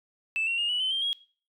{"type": "tone with pitch steps", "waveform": "sine", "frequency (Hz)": [2637, 2736, 2839, 2946, 3057, 3172, 3292], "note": ["E7", "F7", "F7", "F#7", "G7", "G7", "G#7"], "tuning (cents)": [0, -36, 28, -8, -44, 20, -16], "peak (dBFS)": -24, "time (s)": [0.36, 1.13], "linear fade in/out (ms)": 0, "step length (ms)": 110, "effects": ["noise-tail reverb RT60 0.4 s tail -19 dB re dry", "tanh soft clip ceiling -21 dBFS"]}